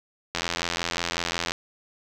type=click train; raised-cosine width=0.2 ms; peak=-8 dBFS; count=101; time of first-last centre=0.35-1.52 s; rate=85.5 Hz; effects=none